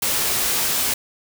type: noise with comb filter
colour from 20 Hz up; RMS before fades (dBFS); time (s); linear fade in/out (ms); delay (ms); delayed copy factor
white; -21; 0.02-0.94; 5; 17; +0.5
effects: none